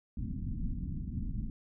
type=low-pass noise; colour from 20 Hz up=pink; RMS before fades=-36 dBFS; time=0.17-1.5 s; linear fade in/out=2 ms; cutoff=260 Hz; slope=48 dB/octave; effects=none